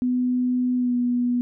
sine tone with pitch glide, 249.7 to 244.3 Hz, B3 to B3, +19 to -19 cents, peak -19 dBFS, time 0.02-1.41 s, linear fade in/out 0 ms, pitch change -38 cents, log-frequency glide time 0.76-0.95 s, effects none

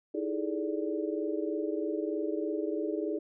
sine tone cluster, 314.6 / 334.6 / 412.5 / 435.7 / 583 Hz, D#4 / E4 / G#4 / A4 / D5, +19 / +26 / -12 / -17 / -13 cents, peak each -34 / -37 / -35 / -38 / -39 dBFS, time 0.14-3.19 s, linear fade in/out 10 ms, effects none

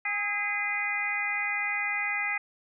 harmonic tone with a mistuned harmonic, 408.8 Hz, G#4, 27 cents flat, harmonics 2 / 3 / 4 / 5 / 6, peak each -37 / -39 / -38 / -29 / -33 dBFS, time 0.05-2.38 s, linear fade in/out 5 ms, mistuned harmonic 3, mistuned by +57 cents, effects none

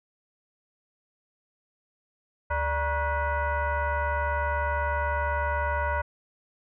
sine tone with frequency modulation, 440 Hz, A4, in tune, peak -24 dBFS, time 2.5-6.02 s, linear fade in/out 10 ms, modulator 514 Hz, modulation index 2.3, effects none

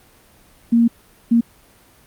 sine tone bursts at uneven times, 233.1 Hz, A#3, in tune, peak -10 dBFS, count 2, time 0.72-0.88 / 1.31-1.41 s, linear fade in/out 10 ms, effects pink hiss -51 dBFS RMS until 2.06 s + Opus 32 kbps

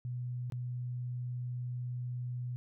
sine tone with dropouts, 123.47 Hz, B2, in tune, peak -35 dBFS, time 0.05-2.56 s, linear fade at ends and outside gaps 0 ms, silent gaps 0.5-0.522 s, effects none

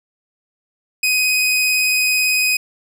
sawtooth tone with vibrato, 2507 Hz, D#7, 12 cents sharp, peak -11 dBFS, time 1.03-2.57 s, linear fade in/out 5 ms, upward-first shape sine, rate 18 Hz, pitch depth 8 cents each way, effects none

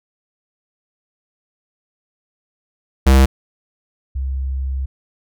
square / sine tone pair in turn, 66.5 / 66.5 Hz, C2 / C2, +29 / +29 cents, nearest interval unison, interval 0 cents, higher neither, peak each -8 / -19 dBFS, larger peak first, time 3.06-3.26 / 4.15-4.86 s, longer second, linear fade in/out 10 ms, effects none

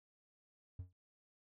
triangle tone with exponential decay, 90.7 Hz, F#2, 34 cents flat, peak -37 dBFS, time 0.79-0.93 s, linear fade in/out 5 ms, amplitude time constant 30 ms, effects tanh soft clip ceiling -34 dBFS

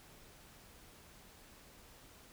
silence, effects pink hiss -59 dBFS RMS until 2.32 s

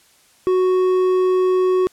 triangle tone with hard clipping, 369.7 Hz, F#4, 1 cent flat, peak -15 dBFS, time 0.47-1.87 s, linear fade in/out 0 ms, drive 9 dB, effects white hiss -54 dBFS RMS until 1.92 s + low-pass 11000 Hz 12 dB/octave

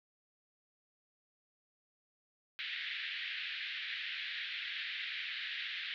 pink band-pass noise, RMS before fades -41 dBFS, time 2.59-5.94 s, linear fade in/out 0 ms, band 1700 to 3900 Hz, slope 48 dB/octave, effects none

